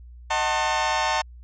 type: chord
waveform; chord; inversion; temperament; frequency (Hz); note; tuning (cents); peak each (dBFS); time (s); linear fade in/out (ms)
sawtooth; D# diminished seventh; none; just; 622.3 / 746.7 / 896 / 1075.3; D#5 / F#5 / A5 / C6; 0 / +16 / +31 / +47; -26 / -24 / -20 / -25; 0.3-1.22; 10
effects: added 60 Hz sine -41 dBFS peak until 1.43 s + resampled to 16000 Hz